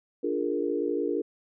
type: chord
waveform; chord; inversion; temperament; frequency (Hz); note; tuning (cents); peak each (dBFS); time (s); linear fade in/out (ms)
sine; Bb dominant seventh; first; equal; 293.7 / 349.2 / 415.3 / 466.2; D4 / F4 / Ab4 / Bb4; 0 / 0 / 0 / 0; -31; 0.23-1.22; 10
effects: none